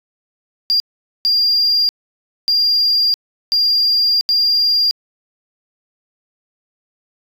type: tone bursts at uneven times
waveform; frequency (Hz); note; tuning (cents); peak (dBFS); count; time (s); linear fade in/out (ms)
triangle; 4793; D8; +34; -9; 5; 0.7-0.8 / 1.25-1.89 / 2.48-3.14 / 3.52-4.21 / 4.29-4.91; 0
effects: tanh soft clip ceiling -8 dBFS